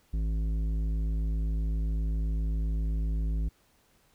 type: tone with tanh clipping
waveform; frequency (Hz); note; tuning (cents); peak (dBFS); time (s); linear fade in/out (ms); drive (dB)
sine; 53.8; A1; -38; -28; 0.13-3.49; 10; 11
effects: pink hiss -66 dBFS RMS until 4.14 s